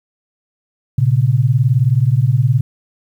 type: beating tone pair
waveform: sine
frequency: 116.5 / 135.5 Hz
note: A#2 / C#3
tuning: -1 / -39 cents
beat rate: 19 Hz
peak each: -13 dBFS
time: 0.98-2.61 s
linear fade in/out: 5 ms
effects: 8-bit